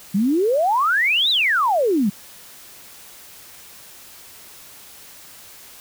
sine exponential two-way sweep, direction up then down, 185 to 4035 to 185 Hz, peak -15 dBFS, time 0.14-2.1 s, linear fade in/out 10 ms, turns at 1.3 s, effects white hiss -43 dBFS RMS until 5.8 s

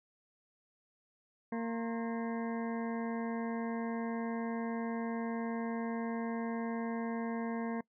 harmonic tone with a mistuned harmonic, 230.1 Hz, A#3, 22 cents flat, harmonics 1 / 2 / 3 / 4 / 5 / 7 / 8 / 9, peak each -35 / -41 / -45 / -47 / -49 / -52 / -53 / -54 dBFS, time 1.52-7.81 s, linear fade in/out 5 ms, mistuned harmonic 5, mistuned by -120 cents, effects noise-tail reverb RT60 0.1 s tail -23 dB re dry

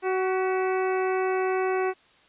harmonic tone with a mistuned harmonic, 374.8 Hz, F#4, 22 cents sharp, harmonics 1 / 2 / 3 / 4 / 5 / 6 / 7, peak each -24 / -30 / -34 / -36 / -38 / -40 / -41 dBFS, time 0.02-1.94 s, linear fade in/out 50 ms, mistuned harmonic 5, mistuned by +56 cents, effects white hiss -58 dBFS RMS until 2.28 s + resampled to 8000 Hz

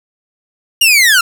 sawtooth linear sweep, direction down, 2880 to 1334 Hz, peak -3 dBFS, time 0.81-1.21 s, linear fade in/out 5 ms, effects none

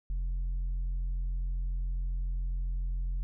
sine tone with tanh clipping, 43.65 Hz, F1, in tune, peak -30 dBFS, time 0.1-3.23 s, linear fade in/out 0 ms, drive 3 dB, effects none

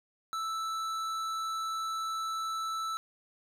triangle tone with tanh clipping, 1318.5 Hz, E6, in tune, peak -34 dBFS, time 0.33-2.97 s, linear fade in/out 0 ms, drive 18 dB, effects none

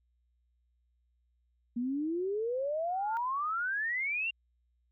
sine exponential sweep, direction up, 233.1 to 2818 Hz, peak -30 dBFS, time 1.76-4.31 s, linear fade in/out 10 ms
sine tone with exponential growth, 1408 Hz, F6, 14 cents sharp, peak -34 dBFS, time 2.88-3.17 s, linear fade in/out 0 ms, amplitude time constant 62 ms
effects added 60 Hz sine -70 dBFS peak until 4.91 s

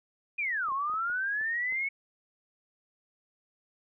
sine linear two-way sweep, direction down then up, 2489 to 1049 to 2220 Hz, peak -28 dBFS, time 0.38-1.89 s, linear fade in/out 10 ms, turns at 0.72 s
clicks, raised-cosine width 1 ms, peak -38 dBFS, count 7, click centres 0.686 / 0.72 / 0.898 / 0.939 / 1.099 / 1.412 / 1.724 s
effects none

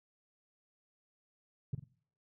sine tone with echo, 133.7 Hz, C3, 38 cents sharp, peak -28 dBFS, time 1.73-1.75 s, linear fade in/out 5 ms, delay 46 ms, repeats 2, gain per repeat -9 dB, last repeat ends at 1.842 s, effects noise-tail reverb RT60 0.6 s tail -24 dB re dry + tanh soft clip ceiling -29 dBFS

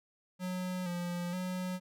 square tone with pitch steps, 182.9 / 175.2 / 183.2 Hz, F#3 / F3 / F#3, -20 / +6 / -17 cents, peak -35 dBFS, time 0.39-1.8 s, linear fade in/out 50 ms, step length 470 ms, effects none

